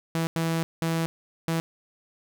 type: tone bursts at uneven times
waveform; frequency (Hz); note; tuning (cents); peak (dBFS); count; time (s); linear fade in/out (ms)
sawtooth; 164.2; E3; -6; -20; 4; 0.15-0.27 / 0.36-0.63 / 0.82-1.06 / 1.48-1.6; 0
effects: none